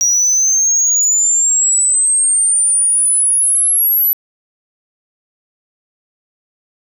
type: exponential sweep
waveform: sine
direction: up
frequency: 5740 to 11950 Hz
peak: -7 dBFS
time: 0.01-4.13 s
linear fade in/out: 0 ms
effects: tanh soft clip ceiling -9 dBFS + 8-bit